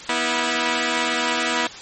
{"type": "tone pair together", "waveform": "5% pulse", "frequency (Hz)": [243, 325.1], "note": ["B3", "E4"], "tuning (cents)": [-28, -24], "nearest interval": "perfect fourth", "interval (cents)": 504, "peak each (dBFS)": -11, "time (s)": [0.09, 1.67], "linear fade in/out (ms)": 2, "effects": ["white hiss -37 dBFS RMS until 1.81 s", "MP3 32 kbps"]}